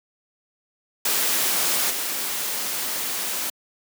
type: noise with level steps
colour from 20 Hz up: white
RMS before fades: -22 / -27 dBFS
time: 1.05-3.5 s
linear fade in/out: 5 ms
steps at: 1.9 s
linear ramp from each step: 10 ms
effects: high-pass 200 Hz 12 dB/octave